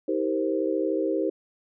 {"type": "chord", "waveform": "sine", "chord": "C minor seventh", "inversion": "first", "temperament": "equal with one note detuned", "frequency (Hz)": [319.3, 392, 466.2, 523.3], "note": ["Eb4", "G4", "Bb4", "C5"], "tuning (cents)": [45, 0, 0, 0], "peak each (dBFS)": [-27, -28, -31, -29], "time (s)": [0.08, 1.3], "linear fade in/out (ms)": 5, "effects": []}